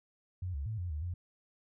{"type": "tone with pitch steps", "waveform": "sine", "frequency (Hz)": [91, 70.1, 109.7, 88.6, 75.4, 88.2], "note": ["F#2", "C#2", "A2", "F2", "D2", "F2"], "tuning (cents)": [-28, 20, -5, 25, 46, 18], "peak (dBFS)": -34, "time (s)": [0.42, 1.14], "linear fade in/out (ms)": 5, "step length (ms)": 120, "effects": []}